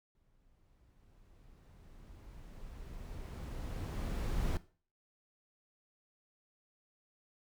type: noise with exponential growth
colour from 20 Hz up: brown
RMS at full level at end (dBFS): -32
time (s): 0.15-4.57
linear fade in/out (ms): 1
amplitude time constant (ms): 960
effects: noise-tail reverb RT60 0.4 s tail -17 dB re dry